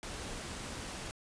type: noise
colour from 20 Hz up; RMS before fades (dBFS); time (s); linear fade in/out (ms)
pink; -42; 0.03-1.11; 0
effects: resampled to 22050 Hz